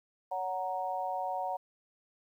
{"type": "chord", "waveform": "sine", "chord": "F# major", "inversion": "second", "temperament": "equal with one note detuned", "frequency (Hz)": [561.1, 740, 932.3], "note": ["C#5", "F#5", "A#5"], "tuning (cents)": [21, 0, 0], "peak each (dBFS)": [-39, -34, -37], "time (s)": [0.31, 1.57], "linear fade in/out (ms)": 10, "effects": ["11-bit"]}